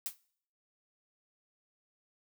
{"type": "noise with exponential decay", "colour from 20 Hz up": "blue", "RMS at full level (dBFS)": -32, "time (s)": [0.06, 0.17], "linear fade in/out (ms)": 0, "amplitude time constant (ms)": 23, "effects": ["noise-tail reverb RT60 0.6 s tail -22 dB re dry"]}